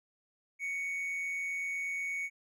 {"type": "tone with amplitude modulation", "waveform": "triangle", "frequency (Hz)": 2228, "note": "C#7", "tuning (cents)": 8, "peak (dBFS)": -30, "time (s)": [0.59, 2.3], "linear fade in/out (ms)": 50, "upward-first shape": "sine", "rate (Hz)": 169, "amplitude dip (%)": 35, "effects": []}